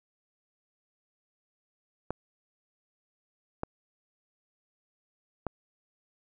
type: clicks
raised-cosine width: 1 ms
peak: -17 dBFS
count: 3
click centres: 2.106 / 3.634 / 5.467 s
effects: none